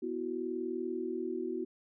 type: chord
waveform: sine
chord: B suspended fourth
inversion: none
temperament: equal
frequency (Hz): 246.9 / 329.6 / 370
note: B3 / E4 / F#4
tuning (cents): 0 / 0 / 0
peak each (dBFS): -40 / -38 / -36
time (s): 0.02-1.65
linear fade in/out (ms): 10
effects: none